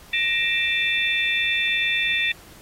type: tone cluster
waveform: sine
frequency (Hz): 1870 / 2371 / 2647 / 3549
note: A#6 / D7 / E7 / A7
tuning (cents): +5 / +16 / +7 / +14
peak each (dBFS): -25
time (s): 0.13-2.32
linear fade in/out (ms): 5
effects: pink hiss -48 dBFS RMS until 2.61 s + AAC 48 kbps